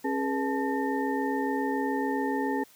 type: tone cluster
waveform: sine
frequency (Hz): 271.8 / 415.1 / 482.2 / 872 / 1820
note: C#4 / G#4 / B4 / A5 / A#6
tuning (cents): -34 / -1 / -41 / -16 / -42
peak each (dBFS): -29 / -32 / -36 / -32 / -37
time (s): 0.04-2.64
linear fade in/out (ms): 10
effects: white hiss -57 dBFS RMS until 2.75 s